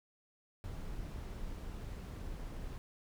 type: noise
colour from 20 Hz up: brown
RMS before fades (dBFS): -43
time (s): 0.64-2.78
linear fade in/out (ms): 0
effects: none